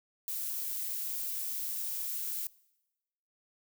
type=noise; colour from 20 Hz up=violet; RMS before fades=-36 dBFS; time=0.28-2.47 s; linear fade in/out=0 ms; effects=noise-tail reverb RT60 1.0 s tail -23 dB re dry